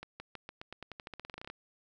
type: accelerating click train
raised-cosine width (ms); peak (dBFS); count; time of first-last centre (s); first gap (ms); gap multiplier
0.3; -27; 20; 0.03-1.5; 170; 0.9
effects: none